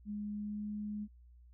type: tone with pitch glide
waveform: sine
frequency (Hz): 207.7 to 209.1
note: G#3 to G#3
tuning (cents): 0 to +12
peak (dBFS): -37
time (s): 0.05-1.08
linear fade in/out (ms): 50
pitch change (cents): +12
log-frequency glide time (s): 0.34-0.63
effects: added 60 Hz sine -56 dBFS peak until 1.53 s